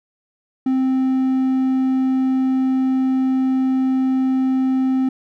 triangle tone, 261.6 Hz, C4, in tune, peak -13 dBFS, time 0.66-5.09 s, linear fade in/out 5 ms, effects none

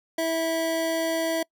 square tone pair together, 326.5 / 654 Hz, E4 / E5, -17 / -14 cents, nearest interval octave, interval 1203 cents, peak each -29 / -26 dBFS, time 0.18-1.43 s, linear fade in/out 5 ms, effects noise-tail reverb RT60 0.1 s tail -26 dB re dry

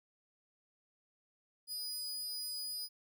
sawtooth tone, 4951 Hz, D#8, 9 cents flat, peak -36 dBFS, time 1.67-2.89 s, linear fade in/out 50 ms, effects 13-bit

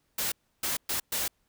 white noise bursts at uneven times, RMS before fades -30 dBFS, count 4, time 0.18-0.32 / 0.63-0.77 / 0.89-1 / 1.12-1.28 s, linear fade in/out 5 ms, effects pink hiss -73 dBFS RMS until 1.48 s

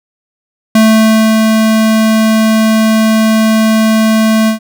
square tone with ADSR envelope, 220 Hz, A3, in tune, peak -4 dBFS, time 0.75-4.59 s, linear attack 4 ms, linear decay 600 ms, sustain -3 dB, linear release 110 ms, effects none

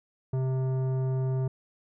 sine tone with tanh clipping, 130.81 Hz, C3, in tune, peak -27 dBFS, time 0.33-1.48 s, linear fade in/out 5 ms, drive 13 dB, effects none

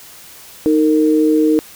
sine tone pair together, 311.1 / 458.5 Hz, D#4 / A#4, 0 / -29 cents, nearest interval perfect fifth, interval 671 cents, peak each -11 / -15 dBFS, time 0.66-1.59 s, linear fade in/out 0 ms, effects white hiss -39 dBFS RMS until 1.75 s

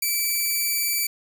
5% pulse tone, 2317 Hz, D7, 24 cents flat, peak -12 dBFS, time 0.02-1.07 s, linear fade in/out 5 ms, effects none

